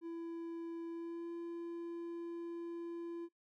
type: tone with pitch glide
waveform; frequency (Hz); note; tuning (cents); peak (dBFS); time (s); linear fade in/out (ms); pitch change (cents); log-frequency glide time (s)
triangle; 334.3 to 339.6; E4 to F4; +24 to -48; -39; 0.01-3.29; 50; +28; 0.89-1.31
effects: noise-tail reverb RT60 0.1 s tail -21 dB re dry